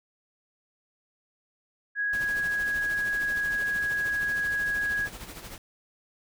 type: tone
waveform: sine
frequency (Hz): 1659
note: G#6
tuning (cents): -2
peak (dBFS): -25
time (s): 1.95-5.09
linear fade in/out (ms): 50
type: noise with tremolo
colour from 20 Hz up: pink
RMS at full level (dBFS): -40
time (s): 2.13-5.58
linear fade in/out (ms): 2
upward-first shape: sine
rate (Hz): 13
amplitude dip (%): 55
effects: none